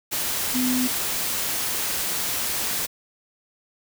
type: tone in noise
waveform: sine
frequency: 252.1 Hz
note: B3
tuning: 36 cents sharp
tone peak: -21 dBFS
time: 0.54-0.88 s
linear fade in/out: 20 ms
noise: white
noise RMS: -26 dBFS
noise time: 0.11-2.87 s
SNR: +2 dB
effects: none